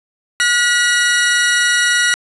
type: tone pair together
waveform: sawtooth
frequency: 1443.9 / 1933 Hz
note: F#6 / B6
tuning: -43 / -38 cents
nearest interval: perfect fourth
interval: 505 cents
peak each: -11 dBFS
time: 0.4-2.14 s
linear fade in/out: 0 ms
effects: resampled to 24000 Hz + 7-bit